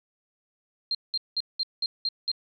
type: tone bursts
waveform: sine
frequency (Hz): 4186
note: C8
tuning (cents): 0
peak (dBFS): -24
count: 7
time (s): 0.91-2.316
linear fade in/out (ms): 2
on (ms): 38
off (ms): 190
effects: none